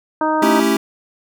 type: harmonic tone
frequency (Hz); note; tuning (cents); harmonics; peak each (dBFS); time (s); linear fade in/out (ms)
311.1; D#4; 0; 1 / 2 / 3 / 4 / 5; -20 / -21 / -18 / -24 / -28; 0.21-0.6; 2
type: chord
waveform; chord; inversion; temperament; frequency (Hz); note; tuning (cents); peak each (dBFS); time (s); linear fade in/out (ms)
square; A dominant seventh; none; equal; 220 / 277.2 / 329.6 / 392; A3 / C#4 / E4 / G4; 0 / 0 / 0 / 0; -20; 0.42-0.77; 5
effects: none